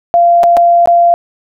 sine tone with dropouts, 690 Hz, F5, 21 cents flat, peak -4 dBFS, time 0.14-1.14 s, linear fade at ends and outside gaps 0 ms, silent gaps 0.433-0.438 / 0.568-0.572 / 0.858-0.874 s, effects none

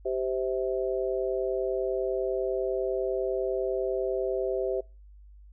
harmonic tone, 130 Hz, C3, 11 cents flat, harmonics 3 / 4 / 5, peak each -29 / -31 / -33 dBFS, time 0.05-4.81 s, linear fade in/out 10 ms, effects noise-tail reverb RT60 0.3 s tail -25 dB re dry + added 50 Hz sine -48 dBFS peak until 5.52 s

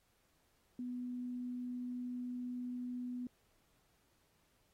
sine tone, 247.3 Hz, B3, 3 cents sharp, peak -39 dBFS, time 0.79-3.27 s, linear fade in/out 2 ms, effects pink hiss -75 dBFS RMS until 4.73 s + AAC 48 kbps

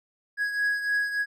triangle beating tone pair, 1661.2 / 1664.6 Hz, G#6 / G#6, 0 / +4 cents, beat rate 3.4 Hz, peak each -23 / -30 dBFS, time 0.37-1.26 s, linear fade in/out 50 ms, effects none

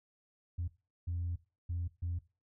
sine tone bursts at uneven times, 86.5 Hz, F2, 16 cents flat, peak -32 dBFS, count 4, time 0.58-0.68 / 1.07-1.36 / 1.69-1.88 / 2.02-2.19 s, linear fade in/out 10 ms, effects noise-tail reverb RT60 0.3 s tail -19 dB re dry + tanh soft clip ceiling -30 dBFS

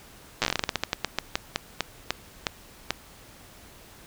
slowing click train, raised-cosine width 0.2 ms, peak -6 dBFS, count 23, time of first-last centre 0.42-2.906 s, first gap 8 ms, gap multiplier 1.21, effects pink hiss -50 dBFS RMS until 4.06 s

